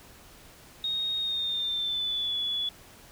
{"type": "tone with pitch glide", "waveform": "sine", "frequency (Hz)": [3729, 3420], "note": ["A#7", "A7"], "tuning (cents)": [0, -50], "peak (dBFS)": -27, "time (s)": [0.84, 2.69], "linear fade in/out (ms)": 2, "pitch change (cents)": -150, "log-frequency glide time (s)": [1.19, 2.34], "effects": ["pink hiss -52 dBFS RMS until 3.11 s"]}